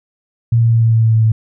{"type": "tone with pitch steps", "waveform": "sine", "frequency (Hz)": [116.2, 115.4, 114.6, 113.81, 113.02, 112.24, 111.47, 110.7], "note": ["A#2", "A#2", "A#2", "A#2", "A2", "A2", "A2", "A2"], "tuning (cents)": [-5, -17, -29, -41, 47, 35, 23, 11], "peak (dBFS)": -8, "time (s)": [0.52, 1.32], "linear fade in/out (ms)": 5, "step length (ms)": 100, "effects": []}